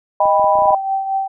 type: chord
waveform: sine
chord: Eb augmented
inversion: none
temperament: equal with one note detuned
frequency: 622.3 / 794.5 / 987.8 Hz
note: Eb5 / G5 / B5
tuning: 0 / +23 / 0 cents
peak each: -15 dBFS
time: 0.2-0.75 s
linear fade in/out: 5 ms
type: clicks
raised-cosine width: 2 ms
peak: -22 dBFS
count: 8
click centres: 0.256 / 0.396 / 0.443 / 0.555 / 0.588 / 0.621 / 0.657 / 0.707 s
type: tone with tremolo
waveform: sine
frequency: 776 Hz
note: G5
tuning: 18 cents flat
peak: -14 dBFS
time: 0.66-1.28 s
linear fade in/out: 10 ms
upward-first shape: triangle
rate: 4.5 Hz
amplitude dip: 60%
effects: none